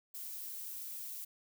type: noise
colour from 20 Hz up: violet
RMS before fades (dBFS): -44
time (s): 0.14-1.25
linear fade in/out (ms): 10
effects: none